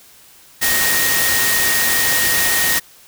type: tone in noise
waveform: sine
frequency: 1864.7 Hz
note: A#6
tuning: in tune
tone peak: -19 dBFS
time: 0.61-2.8 s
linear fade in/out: 20 ms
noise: white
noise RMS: -17 dBFS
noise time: 0.61-2.8 s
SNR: -5 dB
effects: white hiss -46 dBFS RMS until 3.07 s